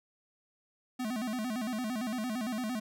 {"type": "tone with vibrato", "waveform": "square", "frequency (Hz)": 233.1, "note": "A#3", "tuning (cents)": 0, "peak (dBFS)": -33, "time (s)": [0.99, 2.8], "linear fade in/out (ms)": 10, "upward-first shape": "square", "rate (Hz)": 8.8, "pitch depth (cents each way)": 140, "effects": []}